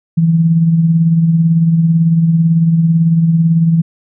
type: tone with tremolo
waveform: sine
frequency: 164.81 Hz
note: E3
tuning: in tune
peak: -5 dBFS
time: 0.17-3.82 s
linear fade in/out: 10 ms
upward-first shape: triangle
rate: 18 Hz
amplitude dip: 50%
effects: none